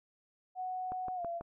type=tone with pitch glide; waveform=sine; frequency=740 to 682.5 Hz; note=F#5 to F5; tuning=0 to -40 cents; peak=-35 dBFS; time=0.55-1.42 s; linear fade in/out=50 ms; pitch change=-140 cents; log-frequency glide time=1.15-1.24 s
type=click train; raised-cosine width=1 ms; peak=-29 dBFS; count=4; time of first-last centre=0.92-1.41 s; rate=6.12 Hz
effects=none